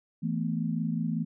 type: chord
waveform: sine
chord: E suspended fourth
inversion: none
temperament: equal with one note detuned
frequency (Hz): 164.81 / 221.7 / 246.9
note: E3 / A3 / B3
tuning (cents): 0 / +13 / 0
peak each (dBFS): -30 / -31 / -34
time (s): 0.22-1.25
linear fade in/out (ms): 20
effects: none